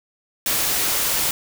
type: noise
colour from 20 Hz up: white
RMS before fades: -21 dBFS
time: 0.46-1.31 s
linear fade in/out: 2 ms
effects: none